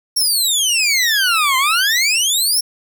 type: exponential two-way sweep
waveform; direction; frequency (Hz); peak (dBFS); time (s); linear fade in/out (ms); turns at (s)
20% pulse; down then up; 5600 to 1022 to 5600; -8; 0.16-2.61; 10; 1.57
effects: none